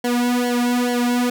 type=tone with flanger; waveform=sawtooth; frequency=243.9 Hz; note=B3; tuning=21 cents flat; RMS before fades=-19 dBFS; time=0.04-1.3 s; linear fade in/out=5 ms; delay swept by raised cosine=0.79 to 2.49 ms; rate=2.3 Hz; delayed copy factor=-1; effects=none